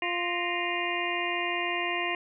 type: harmonic tone with a mistuned harmonic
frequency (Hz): 349.2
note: F4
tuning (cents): 0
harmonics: 1 / 2 / 3 / 5 / 6 / 7 / 8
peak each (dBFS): -35 / -35 / -35 / -35 / -35 / -35 / -35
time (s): 0.02-2.15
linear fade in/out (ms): 2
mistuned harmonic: 5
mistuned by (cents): +100
effects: none